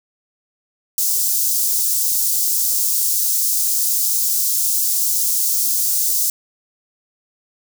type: high-pass noise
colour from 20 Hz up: white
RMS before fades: -18 dBFS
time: 0.98-6.3 s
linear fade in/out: 2 ms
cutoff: 5400 Hz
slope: 24 dB/octave
effects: none